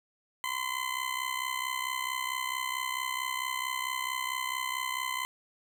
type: tone with amplitude modulation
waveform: 20% pulse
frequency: 1025 Hz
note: C6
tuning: 36 cents flat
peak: -23 dBFS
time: 0.44-5.25 s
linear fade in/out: 0 ms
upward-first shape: sine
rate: 64.5 Hz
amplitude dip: 75%
effects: none